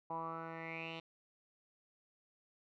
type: tone with low-pass filter sweep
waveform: 10% pulse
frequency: 163.8 Hz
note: E3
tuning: 11 cents flat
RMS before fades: -44 dBFS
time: 0.1-1 s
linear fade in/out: 5 ms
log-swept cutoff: 910 to 3300 Hz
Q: 7.8
effects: none